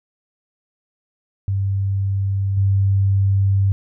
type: tone with level steps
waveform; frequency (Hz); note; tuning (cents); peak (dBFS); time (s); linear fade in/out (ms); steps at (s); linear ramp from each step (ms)
sine; 98; G2; 0; -17 / -13; 1.48-3.72; 0; 2.57; 5
effects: none